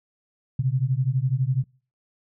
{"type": "beating tone pair", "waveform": "sine", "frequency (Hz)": [124.9, 136.9], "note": ["B2", "C#3"], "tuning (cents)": [20, -21], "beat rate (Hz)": 12, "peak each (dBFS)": -23, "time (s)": [0.59, 1.64], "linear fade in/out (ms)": 5, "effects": ["noise-tail reverb RT60 0.4 s tail -25 dB re dry"]}